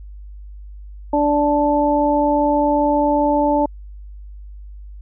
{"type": "harmonic tone", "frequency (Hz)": 292.5, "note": "D4", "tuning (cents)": -7, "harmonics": [1, 2, 3], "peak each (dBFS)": [-18, -18, -18], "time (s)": [1.13, 3.66], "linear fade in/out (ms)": 5, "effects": ["added 50 Hz sine -33 dBFS peak until 5.01 s"]}